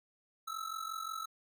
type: ring-modulated tone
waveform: square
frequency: 1311 Hz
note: E6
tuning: 10 cents flat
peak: -36 dBFS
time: 0.47-1.26 s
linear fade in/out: 10 ms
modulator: 22.8 Hz
effects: none